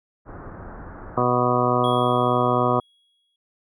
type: low-pass noise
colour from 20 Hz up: pink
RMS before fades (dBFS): -38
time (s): 0.25-1.25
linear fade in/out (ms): 50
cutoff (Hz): 1600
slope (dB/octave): 48
type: harmonic tone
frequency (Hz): 123.47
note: B2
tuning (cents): 0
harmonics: 1 / 2 / 3 / 4 / 5 / 6 / 8 / 9 / 10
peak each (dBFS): -26 / -26 / -26 / -26 / -26 / -26 / -26 / -26 / -26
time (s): 1.17-2.8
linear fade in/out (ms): 5
type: tone with exponential decay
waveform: triangle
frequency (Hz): 3322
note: G#7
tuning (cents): 0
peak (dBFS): -29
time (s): 1.84-3.36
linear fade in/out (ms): 2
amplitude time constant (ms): 330
effects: none